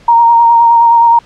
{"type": "tone with vibrato", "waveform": "sine", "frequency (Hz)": 932.3, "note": "A#5", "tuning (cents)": 0, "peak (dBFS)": -3, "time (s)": [0.08, 1.19], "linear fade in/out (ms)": 5, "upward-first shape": "sine", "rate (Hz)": 9.6, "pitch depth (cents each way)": 20, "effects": ["pink hiss -42 dBFS RMS until 1.25 s", "low-pass 5000 Hz 12 dB/octave"]}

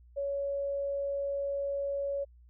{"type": "tone", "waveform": "sine", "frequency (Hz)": 560, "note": "C#5", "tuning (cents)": 18, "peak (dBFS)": -30, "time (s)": [0.16, 2.25], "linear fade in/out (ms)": 20, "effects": ["added 60 Hz sine -54 dBFS peak until 2.49 s"]}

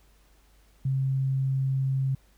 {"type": "tone", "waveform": "sine", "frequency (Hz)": 133.9, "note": "C3", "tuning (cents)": 40, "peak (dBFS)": -23, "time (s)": [0.85, 2.15], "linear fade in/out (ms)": 5, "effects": ["added 50 Hz sine -58 dBFS peak until 2.37 s", "pink hiss -64 dBFS RMS until 2.37 s"]}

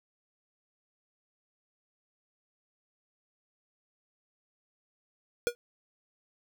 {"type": "tone with exponential decay", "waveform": "square", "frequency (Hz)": 480, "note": "B4", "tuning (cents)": -49, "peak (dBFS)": -21, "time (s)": [5.47, 5.55], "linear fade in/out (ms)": 0, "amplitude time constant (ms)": 16, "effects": []}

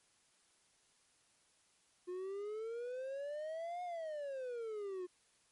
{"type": "exponential two-way sweep", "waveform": "triangle", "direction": "up then down", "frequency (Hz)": [354.8, 723, 354.8], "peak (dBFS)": -38, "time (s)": [2.07, 5.07], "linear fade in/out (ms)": 20, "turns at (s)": 3.83, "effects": ["white hiss -72 dBFS RMS until 5.51 s", "MP3 48 kbps"]}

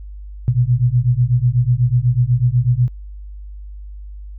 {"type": "beating tone pair", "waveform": "sine", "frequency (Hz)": [119.1, 127.2], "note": ["A#2", "C3"], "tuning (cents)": [38, -48], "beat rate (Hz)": 8.1, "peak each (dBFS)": -15, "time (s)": [0.48, 2.88], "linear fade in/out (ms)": 0, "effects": ["added 50 Hz sine -30 dBFS peak until 4.38 s"]}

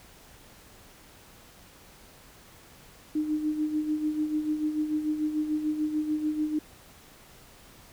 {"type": "tone with tremolo", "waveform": "sine", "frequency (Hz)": 305.4, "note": "D#4", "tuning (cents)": -32, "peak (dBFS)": -23, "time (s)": [3.15, 6.59], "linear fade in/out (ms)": 5, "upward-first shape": "sine", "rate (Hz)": 6.8, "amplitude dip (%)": 60, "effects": ["pink hiss -53 dBFS RMS until 7.92 s"]}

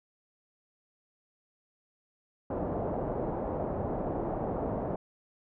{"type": "low-pass noise", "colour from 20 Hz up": "white", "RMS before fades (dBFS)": -33, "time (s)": [2.5, 4.96], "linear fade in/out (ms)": 5, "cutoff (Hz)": 740, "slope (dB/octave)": 24, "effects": []}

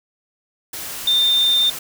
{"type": "tone in noise", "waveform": "sine", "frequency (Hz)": 3608, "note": "A7", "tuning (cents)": 43, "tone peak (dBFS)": -13, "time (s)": [1.07, 1.7], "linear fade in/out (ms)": 5, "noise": "white", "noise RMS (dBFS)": -30, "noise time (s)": [0.73, 1.79], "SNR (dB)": 14, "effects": []}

